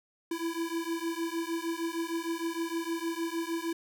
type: beating tone pair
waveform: square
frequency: 329.6 / 336.1 Hz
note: E4 / E4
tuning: 0 / +34 cents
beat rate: 6.5 Hz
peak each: -35 / -35 dBFS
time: 0.31-3.73 s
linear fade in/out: 5 ms
effects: none